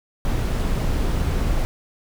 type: noise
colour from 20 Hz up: brown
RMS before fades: -21 dBFS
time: 0.25-1.65 s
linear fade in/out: 0 ms
effects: none